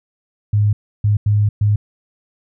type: tone bursts at uneven times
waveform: sine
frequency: 104.2 Hz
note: G#2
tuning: 6 cents sharp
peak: -11 dBFS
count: 4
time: 0.53-0.73 / 1.04-1.17 / 1.26-1.49 / 1.61-1.76 s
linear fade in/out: 5 ms
effects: none